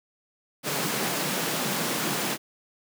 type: high-pass noise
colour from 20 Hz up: pink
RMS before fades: -28 dBFS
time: 0.63-2.38 s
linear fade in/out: 50 ms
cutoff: 140 Hz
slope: 48 dB/octave
effects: none